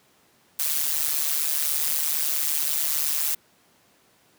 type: noise with amplitude modulation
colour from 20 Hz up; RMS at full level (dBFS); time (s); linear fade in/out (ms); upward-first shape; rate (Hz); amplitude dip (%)
blue; -21; 0.59-3.35; 5; sine; 149; 85
effects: pink hiss -60 dBFS RMS until 4.38 s + high-pass 150 Hz 12 dB/octave